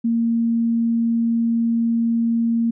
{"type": "tone", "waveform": "sine", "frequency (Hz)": 231, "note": "A#3", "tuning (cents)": -16, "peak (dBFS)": -16, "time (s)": [0.04, 2.71], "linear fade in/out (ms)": 10, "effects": []}